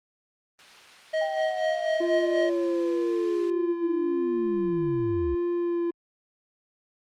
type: noise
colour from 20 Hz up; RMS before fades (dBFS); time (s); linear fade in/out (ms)
blue; -37; 0.59-3.5; 0
type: tone with tremolo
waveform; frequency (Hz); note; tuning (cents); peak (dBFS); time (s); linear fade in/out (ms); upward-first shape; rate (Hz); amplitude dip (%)
square; 632; D#5; +27; -23; 1.13-2.5; 10; sine; 4.1; 60
type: linear sweep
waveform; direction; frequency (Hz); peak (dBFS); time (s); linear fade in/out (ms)
sine; down; 798 to 61.74; -30; 1.21-5.35; 5
type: tone with vibrato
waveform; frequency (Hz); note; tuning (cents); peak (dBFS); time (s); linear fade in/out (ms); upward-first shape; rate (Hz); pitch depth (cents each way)
triangle; 344.5; F4; -24; -22; 2-5.91; 10; sine; 0.94; 17
effects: low-pass 3000 Hz 12 dB/octave + Opus 24 kbps